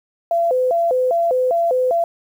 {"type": "tone with vibrato", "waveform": "sine", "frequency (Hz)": 587.3, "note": "D5", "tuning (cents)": 0, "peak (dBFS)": -14, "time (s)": [0.31, 2.04], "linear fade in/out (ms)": 2, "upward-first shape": "square", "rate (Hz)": 2.5, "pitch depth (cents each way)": 250, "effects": ["8-bit"]}